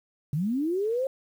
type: linear sweep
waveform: sine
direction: up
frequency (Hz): 134.5 to 544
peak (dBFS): -24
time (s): 0.33-1.07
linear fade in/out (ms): 2
effects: 9-bit